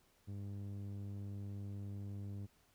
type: tone with low-pass filter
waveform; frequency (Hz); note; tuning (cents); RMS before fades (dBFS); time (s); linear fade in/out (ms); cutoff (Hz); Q
sawtooth; 100; G2; +35; -45; 0.27-2.47; 20; 270; 0.62
effects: pink hiss -72 dBFS RMS until 2.74 s